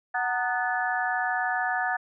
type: harmonic tone with a mistuned harmonic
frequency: 246.9 Hz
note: B3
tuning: in tune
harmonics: 3 / 4 / 5 / 6 / 7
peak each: -28 / -34 / -36 / -32 / -29 dBFS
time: 0.14-1.97 s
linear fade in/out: 10 ms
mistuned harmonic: 4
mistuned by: -120 cents
effects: none